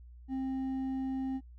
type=tone with hard clipping; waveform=sine; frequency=264.3 Hz; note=C4; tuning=18 cents sharp; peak=-33 dBFS; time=0.28-1.41 s; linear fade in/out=50 ms; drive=4 dB; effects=noise-tail reverb RT60 0.1 s tail -23 dB re dry + added 60 Hz sine -49 dBFS peak until 1.58 s